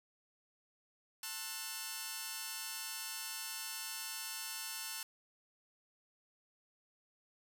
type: chord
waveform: 5% pulse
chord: F# half-diminished seventh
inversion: first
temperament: just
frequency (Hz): 888 / 1065.6 / 1332 / 1480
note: A5 / C6 / E6 / F#6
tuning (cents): +16 / +31 / +18 / 0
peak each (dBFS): -35 / -38 / -39 / -35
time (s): 1.23-5.03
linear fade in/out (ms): 2
effects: none

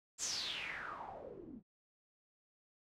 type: noise with low-pass filter sweep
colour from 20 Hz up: white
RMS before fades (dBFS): -44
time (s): 0.18-1.63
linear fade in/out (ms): 50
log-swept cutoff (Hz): 7600 to 210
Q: 6
effects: none

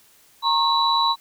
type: tone cluster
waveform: sine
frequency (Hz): 930 / 1086 / 3936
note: A#5 / C#6 / B7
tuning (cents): -4 / -36 / -7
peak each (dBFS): -21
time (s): 0.42-1.16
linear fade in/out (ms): 50
effects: white hiss -55 dBFS RMS until 1.2 s

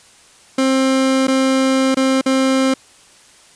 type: tone with dropouts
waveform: 30% pulse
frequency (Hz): 264.7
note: C4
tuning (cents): +20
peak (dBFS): -10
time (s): 0.58-2.74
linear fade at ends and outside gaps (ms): 5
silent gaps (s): 1.271-1.28 / 1.946-1.969 / 2.213-2.26
effects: white hiss -47 dBFS RMS until 3.55 s + resampled to 22050 Hz

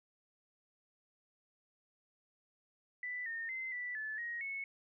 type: tone with pitch steps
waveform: sine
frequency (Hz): 1984 / 1830 / 2065 / 1970 / 1736 / 1883 / 2200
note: B6 / A#6 / C7 / B6 / A6 / A#6 / C#7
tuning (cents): +7 / -32 / -23 / -5 / -24 / +17 / -14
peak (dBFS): -38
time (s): 3.03-4.64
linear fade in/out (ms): 2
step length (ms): 230
effects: none

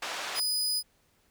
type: band-pass noise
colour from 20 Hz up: pink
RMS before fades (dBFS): -36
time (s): 0.02-0.4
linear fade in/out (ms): 5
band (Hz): 760 to 5700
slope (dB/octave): 12
type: tone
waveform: sawtooth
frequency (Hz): 4978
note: D#8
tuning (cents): 0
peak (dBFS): -24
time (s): 0.34-0.83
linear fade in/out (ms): 50
effects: pink hiss -68 dBFS RMS until 1.3 s

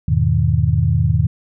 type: chord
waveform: sine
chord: E major seventh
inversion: none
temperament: equal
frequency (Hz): 82.41 / 103.83 / 123.47 / 155.56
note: E2 / G#2 / B2 / D#3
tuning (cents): 0 / 0 / 0 / 0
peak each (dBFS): -18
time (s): 0.08-1.27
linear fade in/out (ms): 5
effects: none

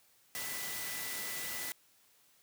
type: tone in noise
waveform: sine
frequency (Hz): 1985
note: B6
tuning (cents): +8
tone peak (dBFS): -45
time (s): 0.35-1.72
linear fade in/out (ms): 0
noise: white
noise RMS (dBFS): -40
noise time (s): 0.35-1.72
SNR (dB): -8
effects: white hiss -67 dBFS RMS until 2.42 s + high-pass 80 Hz 12 dB/octave

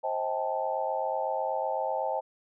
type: chord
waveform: sine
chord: A half-diminished seventh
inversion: first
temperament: just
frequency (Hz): 528 / 633.6 / 792 / 880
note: C5 / Eb5 / G5 / A5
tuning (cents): +16 / +31 / +18 / 0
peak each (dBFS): -33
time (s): 0.03-2.21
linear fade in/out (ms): 20
effects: none

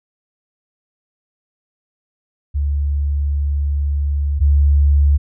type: tone pair in turn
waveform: sine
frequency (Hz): 71.7 / 71.7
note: D2 / D2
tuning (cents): -41 / -41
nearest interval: unison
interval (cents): 0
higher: neither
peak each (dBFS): -15 / -9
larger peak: second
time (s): 2.54-4.4 / 4.4-5.18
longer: first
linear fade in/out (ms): 20
effects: none

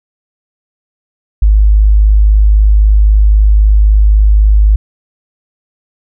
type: tone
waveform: sine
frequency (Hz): 51.9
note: G#1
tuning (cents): 0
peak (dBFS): -3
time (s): 1.42-4.76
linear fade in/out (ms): 5
effects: none

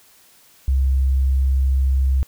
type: tone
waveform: sine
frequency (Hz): 66.5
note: C2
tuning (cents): +29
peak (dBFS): -14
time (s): 0.68-2.23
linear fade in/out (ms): 0
effects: white hiss -52 dBFS RMS until 2.27 s

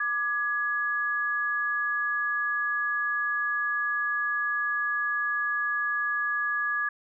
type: tone pair together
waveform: sine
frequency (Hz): 1190 / 1681.4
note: D6 / G#6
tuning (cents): +22 / +21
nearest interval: tritone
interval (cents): 599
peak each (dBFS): -31 / -26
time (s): 0-6.89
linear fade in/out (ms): 5
effects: none

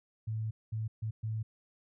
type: tone bursts at uneven times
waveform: sine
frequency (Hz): 110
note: A2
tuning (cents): 0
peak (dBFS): -32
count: 4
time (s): 0.27-0.51 / 0.72-0.88 / 1.02-1.11 / 1.23-1.43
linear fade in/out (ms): 10
effects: none

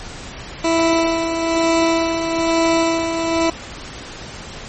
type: tone with tremolo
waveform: 20% pulse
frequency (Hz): 330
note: E4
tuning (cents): +2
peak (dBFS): -8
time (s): 0.64-3.5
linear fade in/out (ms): 5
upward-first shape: sine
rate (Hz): 1.1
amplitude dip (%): 50
effects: pink hiss -33 dBFS RMS until 4.68 s + MP3 32 kbps

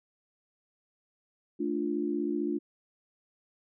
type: chord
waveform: sine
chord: D minor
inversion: second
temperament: equal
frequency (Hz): 220 / 293.7 / 349.2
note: A3 / D4 / F4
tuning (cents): 0 / 0 / 0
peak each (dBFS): -35 / -31 / -32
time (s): 1.59-2.59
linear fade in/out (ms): 20
effects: none

